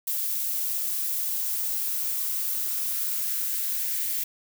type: noise with high-pass filter sweep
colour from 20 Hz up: violet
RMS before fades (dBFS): -28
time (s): 0.07-4.24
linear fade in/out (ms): 5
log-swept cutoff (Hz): 410 to 2000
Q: 2.2
effects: none